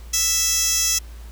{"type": "tone with high-pass filter", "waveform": "15% pulse", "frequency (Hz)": 659.3, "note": "E5", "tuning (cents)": 0, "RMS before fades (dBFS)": -20, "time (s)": [0.13, 0.99], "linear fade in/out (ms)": 10, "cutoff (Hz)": 5200, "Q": 2.2, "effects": ["added 57 Hz sine -35 dBFS peak until 1.31 s", "pink hiss -49 dBFS RMS until 1.31 s"]}